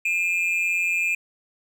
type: tone pair together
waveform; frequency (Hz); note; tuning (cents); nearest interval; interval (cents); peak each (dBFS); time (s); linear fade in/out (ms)
triangle; 2413 / 2591; D7 / E7; +46 / -30; minor second; 124; -21 / -23; 0.05-1.15; 5
effects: none